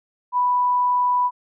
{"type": "tone", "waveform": "sine", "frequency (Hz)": 987.8, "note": "B5", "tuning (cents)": 0, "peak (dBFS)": -16, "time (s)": [0.32, 1.31], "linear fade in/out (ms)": 50, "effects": []}